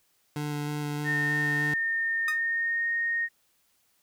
25% pulse tone with vibrato, 147.7 Hz, D3, 10 cents sharp, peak -26 dBFS, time 0.36-1.74 s, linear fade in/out 2 ms, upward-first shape square, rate 3.2 Hz, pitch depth 8 cents each way
sine tone with pitch glide, 1824 to 1854.8 Hz, A#6 to A#6, -38 to -9 cents, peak -25 dBFS, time 1.04-3.29 s, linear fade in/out 50 ms, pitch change +29 cents, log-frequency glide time 2.17-2.89 s
sawtooth tone with exponential decay, 1244.5 Hz, D#6, in tune, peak -24 dBFS, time 2.28-2.4 s, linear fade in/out 2 ms, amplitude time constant 26 ms
effects white hiss -69 dBFS RMS until 4.02 s

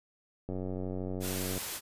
click train, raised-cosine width 2 ms, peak -24 dBFS, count 102, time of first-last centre 0.49-1.577 s, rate 92.9 Hz
white noise, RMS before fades -37 dBFS, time 1.2-1.81 s, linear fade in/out 50 ms
effects resampled to 32000 Hz

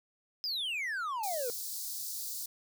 triangle exponential sweep, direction down, 5160 to 461.8 Hz, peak -31 dBFS, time 0.44-1.5 s, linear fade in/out 0 ms
white high-pass noise, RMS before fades -39 dBFS, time 1.23-2.46 s, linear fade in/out 5 ms, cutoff 4100 Hz, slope 48 dB/octave
effects none

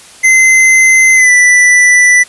square tone with pitch glide, 2062 to 1979.1 Hz, C7 to B6, -26 to +3 cents, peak -4 dBFS, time 0.23-2.24 s, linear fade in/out 20 ms, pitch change -71 cents, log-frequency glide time 1.15-1.31 s, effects white hiss -36 dBFS RMS until 2.28 s + resampled to 24000 Hz

